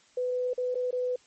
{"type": "tone with dropouts", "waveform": "sine", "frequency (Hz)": 499.5, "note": "B4", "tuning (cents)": 20, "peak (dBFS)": -26, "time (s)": [0.17, 1.16], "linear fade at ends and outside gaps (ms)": 5, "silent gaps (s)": [[0.534, 0.578], [0.746, 0.753], [0.909, 0.927]], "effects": ["white hiss -61 dBFS RMS until 1.26 s", "MP3 32 kbps"]}